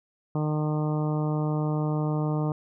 harmonic tone, 152.2 Hz, D#3, 38 cents flat, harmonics 1 / 2 / 3 / 4 / 5 / 6 / 7 / 8, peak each -25 / -31 / -35 / -37 / -39 / -41 / -42 / -43 dBFS, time 0.35-2.52 s, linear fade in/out 2 ms, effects none

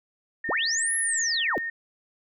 sine tone with pitch glide, 1825 to 1838.8 Hz, A#6 to A#6, -37 to -24 cents, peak -28 dBFS, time 0.44-1.7 s, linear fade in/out 5 ms, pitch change +13 cents, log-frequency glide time 1.17-1.32 s
sine linear two-way sweep, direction up then down, 223.8 to 11175 to 223.8 Hz, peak -24 dBFS, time 0.49-1.58 s, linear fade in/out 0 ms, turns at 0.96 s
effects none

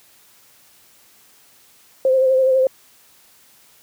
sine tone with vibrato, 523.3 Hz, C5, in tune, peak -12 dBFS, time 2.05-2.67 s, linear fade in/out 2 ms, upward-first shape sine, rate 12 Hz, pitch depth 30 cents each way, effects white hiss -52 dBFS RMS until 3.82 s + high-pass 60 Hz 12 dB/octave

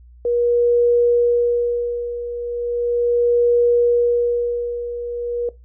sine tone with tremolo, 478.9 Hz, A#4, 47 cents sharp, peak -12 dBFS, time 0.25-5.49 s, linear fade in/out 2 ms, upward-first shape sine, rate 0.37 Hz, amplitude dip 75%, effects noise-tail reverb RT60 0.2 s tail -18 dB re dry + added 60 Hz sine -42 dBFS peak until 5.64 s

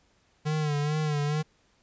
square tone with vibrato, 150 Hz, D3, 37 cents sharp, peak -26 dBFS, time 0.45-1.43 s, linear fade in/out 20 ms, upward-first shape sine, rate 2.3 Hz, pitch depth 58 cents each way, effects pink hiss -66 dBFS RMS until 1.82 s + resampled to 16000 Hz

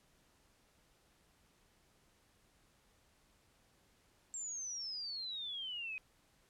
sine exponential sweep, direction down, 7530 to 2489 Hz, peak -40 dBFS, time 4.34-5.98 s, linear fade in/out 0 ms, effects pink hiss -71 dBFS RMS until 6.49 s + low-pass 12000 Hz 12 dB/octave

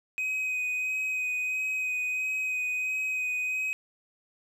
triangle tone with vibrato, 2514 Hz, D#7, 17 cents sharp, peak -26 dBFS, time 0.18-3.73 s, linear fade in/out 0 ms, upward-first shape sine, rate 1.5 Hz, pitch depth 14 cents each way, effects none

